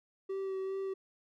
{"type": "tone with vibrato", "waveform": "triangle", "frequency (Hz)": 384.6, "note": "G4", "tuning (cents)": -33, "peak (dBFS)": -32, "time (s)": [0.29, 0.94], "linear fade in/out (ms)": 10, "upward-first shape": "sine", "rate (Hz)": 2.5, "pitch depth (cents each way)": 16, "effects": []}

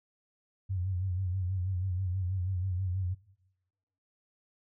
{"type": "tone with vibrato", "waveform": "sine", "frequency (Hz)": 92.5, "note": "F#2", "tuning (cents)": 0, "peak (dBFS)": -29, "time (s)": [0.69, 3.15], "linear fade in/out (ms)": 20, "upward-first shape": "sine", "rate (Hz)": 6.2, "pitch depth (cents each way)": 77, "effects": ["noise-tail reverb RT60 1.0 s tail -21 dB re dry"]}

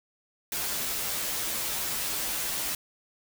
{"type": "noise with comb filter", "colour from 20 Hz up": "white", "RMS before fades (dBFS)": -31, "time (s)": [0.52, 2.75], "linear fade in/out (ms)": 2, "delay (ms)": 11, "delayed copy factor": -1, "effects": []}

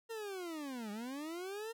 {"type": "linear two-way sweep", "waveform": "40% pulse", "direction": "down then up", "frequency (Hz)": [463.3, 200.7, 463.3], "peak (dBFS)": -40, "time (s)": [0.09, 1.73], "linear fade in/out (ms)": 20, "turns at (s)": 0.91, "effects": []}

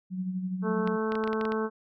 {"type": "tone with tremolo", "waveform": "sine", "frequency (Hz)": 185, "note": "F#3", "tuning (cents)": 0, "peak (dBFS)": -27, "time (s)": [0.1, 0.98], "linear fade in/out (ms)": 50, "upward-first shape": "sine", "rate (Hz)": 12, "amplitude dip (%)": 50}
{"type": "harmonic tone", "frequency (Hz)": 219, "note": "A3", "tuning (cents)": -8, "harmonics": [1, 2, 3, 4, 5, 6, 7], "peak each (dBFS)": [-31, -29, -43, -39, -37, -40, -40], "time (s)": [0.62, 1.7], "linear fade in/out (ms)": 50}
{"type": "clicks", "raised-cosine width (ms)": 0.3, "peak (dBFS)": -20, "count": 9, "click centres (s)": [0.875, 1.121, 1.154, 1.239, 1.276, 1.331, 1.412, 1.453, 1.521]}
{"effects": []}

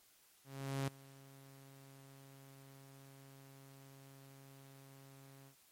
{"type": "tone with ADSR envelope", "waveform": "sawtooth", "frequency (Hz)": 136.4, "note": "C#3", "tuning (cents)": -28, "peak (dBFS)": -31, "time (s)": [0.44, 5.56], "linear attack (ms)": 440, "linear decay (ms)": 4, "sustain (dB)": -22, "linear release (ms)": 100, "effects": ["white hiss -68 dBFS RMS until 5.71 s", "MP3 64 kbps"]}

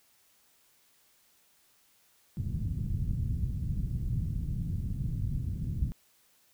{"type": "low-pass noise", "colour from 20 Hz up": "white", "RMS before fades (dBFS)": -32, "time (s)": [2.37, 5.92], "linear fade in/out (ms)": 0, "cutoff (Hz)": 150, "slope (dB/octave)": 24, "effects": ["white hiss -66 dBFS RMS until 6.53 s"]}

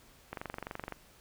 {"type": "click train", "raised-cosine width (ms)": 0.5, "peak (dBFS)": -23, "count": 15, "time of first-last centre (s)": [0.33, 0.923], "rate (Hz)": 23.6, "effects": ["pink hiss -60 dBFS RMS until 1.2 s"]}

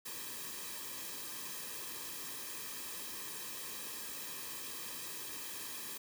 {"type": "noise with comb filter", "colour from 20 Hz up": "white", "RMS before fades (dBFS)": -44, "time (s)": [0.05, 5.98], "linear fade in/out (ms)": 10, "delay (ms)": 1.4, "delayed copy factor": -0.75, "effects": []}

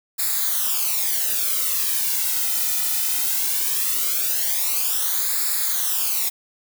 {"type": "noise with flanger", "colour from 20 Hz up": "blue", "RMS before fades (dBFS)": -22, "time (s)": [0.18, 6.3], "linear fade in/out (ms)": 20, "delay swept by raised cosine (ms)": [0.33, 1.83], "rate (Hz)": 0.19, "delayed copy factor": -0.8, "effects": []}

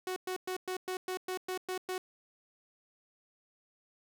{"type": "tone bursts", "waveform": "sawtooth", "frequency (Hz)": 369.8, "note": "F#4", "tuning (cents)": -1, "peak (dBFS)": -30, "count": 10, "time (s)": [0.07, 1.98], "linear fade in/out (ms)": 2, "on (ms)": 92, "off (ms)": 110, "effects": []}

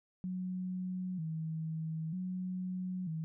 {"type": "tone with vibrato", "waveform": "sine", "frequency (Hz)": 171.4, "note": "F3", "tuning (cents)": -32, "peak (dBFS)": -35, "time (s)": [0.24, 3.24], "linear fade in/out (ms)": 0, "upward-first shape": "square", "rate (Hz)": 0.53, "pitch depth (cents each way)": 120, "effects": []}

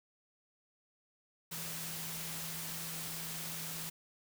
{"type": "tone in noise", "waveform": "sine", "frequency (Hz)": 163.5, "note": "E3", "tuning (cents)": -14, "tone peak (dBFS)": -48, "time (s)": [1.51, 3.9], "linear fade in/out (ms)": 10, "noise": "white", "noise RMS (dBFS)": -42, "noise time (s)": [1.51, 3.9], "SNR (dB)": -9, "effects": []}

